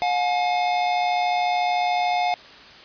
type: tone pair together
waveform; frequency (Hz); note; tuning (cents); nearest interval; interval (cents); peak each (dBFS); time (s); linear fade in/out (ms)
square; 716.2 / 850; F5 / G#5; +43 / +40; minor third; 297; -21 / -28; 0.02-2.34; 0
effects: white hiss -44 dBFS RMS until 2.84 s + resampled to 11025 Hz